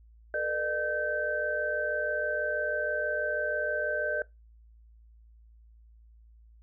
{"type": "tone cluster", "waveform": "sine", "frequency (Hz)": [441, 487.2, 603, 1548], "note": ["A4", "B4", "D5", "G6"], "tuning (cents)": [4, -24, 46, -22], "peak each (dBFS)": [-38, -38, -31, -31], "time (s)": [0.34, 4.22], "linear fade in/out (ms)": 2, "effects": ["noise-tail reverb RT60 0.2 s tail -21 dB re dry", "added 56 Hz sine -53 dBFS peak until 6.62 s"]}